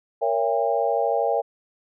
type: chord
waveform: sine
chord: A# diminished seventh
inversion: none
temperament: just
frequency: 466.2 / 559.4 / 671.3 / 805.5 Hz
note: A#4 / C#5 / E5 / G5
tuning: 0 / +16 / +31 / +47 cents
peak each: -25 dBFS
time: 0.21-1.42 s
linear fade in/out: 20 ms
effects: none